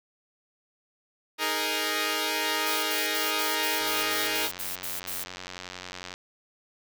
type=chord; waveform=5% pulse; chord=D# suspended fourth; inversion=none; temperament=equal; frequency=311.1 / 415.3 / 466.2 Hz; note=D#4 / G#4 / A#4; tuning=0 / 0 / 0 cents; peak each=-19 dBFS; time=1.38-4.5 s; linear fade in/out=50 ms
type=noise bursts; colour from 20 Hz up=blue; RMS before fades=-34 dBFS; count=11; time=2.66-5.24 s; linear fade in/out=10 ms; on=170 ms; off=71 ms
type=click train; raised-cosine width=0.2 ms; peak=-20 dBFS; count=213; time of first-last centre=3.81-6.14 s; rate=91 Hz
effects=none